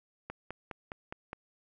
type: click train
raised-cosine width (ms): 0.5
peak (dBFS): -24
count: 6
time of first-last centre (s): 0.3-1.331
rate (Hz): 4.85
effects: none